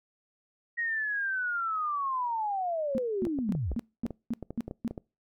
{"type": "linear sweep", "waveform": "sine", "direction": "down", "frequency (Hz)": [1894, 40.54], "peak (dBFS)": -28, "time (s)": [0.77, 3.75], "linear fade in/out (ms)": 20}
{"type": "tone bursts", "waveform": "sine", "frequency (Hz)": 231.7, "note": "A#3", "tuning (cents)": -10, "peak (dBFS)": -27, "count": 8, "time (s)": [2.95, 4.878], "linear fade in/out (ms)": 0, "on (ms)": 31, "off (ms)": 240}
{"type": "clicks", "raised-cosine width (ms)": 2, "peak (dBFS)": -24, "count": 12, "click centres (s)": [3.269, 3.388, 3.551, 3.717, 4.055, 4.107, 4.427, 4.506, 4.68, 4.711, 4.91, 4.978]}
{"effects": ["noise-tail reverb RT60 0.3 s tail -25 dB re dry"]}